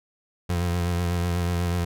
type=tone with vibrato; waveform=30% pulse; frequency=87.31 Hz; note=F2; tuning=in tune; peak=-20 dBFS; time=0.49-1.85 s; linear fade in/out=10 ms; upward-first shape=sine; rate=8.1 Hz; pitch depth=36 cents each way; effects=none